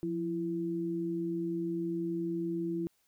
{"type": "tone pair together", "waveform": "sine", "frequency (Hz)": [174.61, 334.2], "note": ["F3", "E4"], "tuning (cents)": [0, 24], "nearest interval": "major seventh", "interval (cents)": 1124, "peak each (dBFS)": [-37, -32], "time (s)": [0.03, 2.87], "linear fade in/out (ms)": 0, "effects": ["white hiss -73 dBFS RMS until 3.07 s"]}